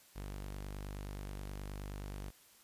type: tone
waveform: sawtooth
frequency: 49.46 Hz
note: G1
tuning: 16 cents sharp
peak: -38 dBFS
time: 0.15-2.31 s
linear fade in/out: 20 ms
effects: white hiss -63 dBFS RMS until 2.63 s + resampled to 32000 Hz